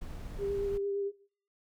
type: noise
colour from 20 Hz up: brown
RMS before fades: -41 dBFS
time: 0.01-0.78 s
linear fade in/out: 10 ms
type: tone with vibrato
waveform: sine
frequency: 399.8 Hz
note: G4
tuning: 34 cents sharp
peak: -30 dBFS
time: 0.38-1.12 s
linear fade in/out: 50 ms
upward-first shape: triangle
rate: 8.7 Hz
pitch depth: 20 cents each way
effects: noise-tail reverb RT60 0.6 s tail -22 dB re dry